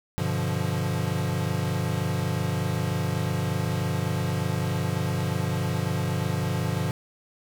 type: chord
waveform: square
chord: G dominant seventh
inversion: none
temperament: equal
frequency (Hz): 98 / 123.47 / 146.83 / 174.61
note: G2 / B2 / D3 / F3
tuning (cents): 0 / 0 / 0 / 0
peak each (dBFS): -31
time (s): 0.18-6.91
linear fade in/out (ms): 0
effects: none